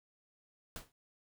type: noise with exponential decay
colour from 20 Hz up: pink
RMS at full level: -41 dBFS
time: 0.76-0.92 s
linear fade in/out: 1 ms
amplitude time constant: 34 ms
effects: none